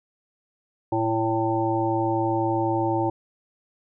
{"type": "harmonic tone", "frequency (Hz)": 112, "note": "A2", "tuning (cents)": 31, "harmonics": [1, 3, 5, 7, 8], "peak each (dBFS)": [-29, -24, -30, -28, -28], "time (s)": [0.92, 3.1], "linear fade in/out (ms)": 5, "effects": []}